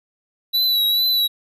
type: tone with vibrato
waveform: square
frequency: 3936 Hz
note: B7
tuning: 7 cents flat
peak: -16 dBFS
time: 0.53-1.28 s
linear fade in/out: 20 ms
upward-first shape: triangle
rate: 2.3 Hz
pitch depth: 49 cents each way
effects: none